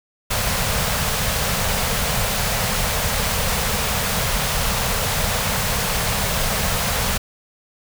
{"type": "band-stop noise", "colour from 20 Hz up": "pink", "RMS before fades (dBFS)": -21, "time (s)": [0.3, 7.18], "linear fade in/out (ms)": 10, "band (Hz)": [220, 440], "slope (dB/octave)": 48, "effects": []}